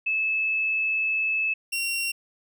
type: tone pair in turn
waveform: sine / sawtooth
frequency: 2608 / 2744 Hz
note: E7 / F7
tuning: -19 / -31 cents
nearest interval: minor second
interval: 88 cents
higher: second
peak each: -22 / -22 dBFS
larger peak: neither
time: 0.06-1.54 / 1.72-2.12 s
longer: first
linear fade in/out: 10 ms
effects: none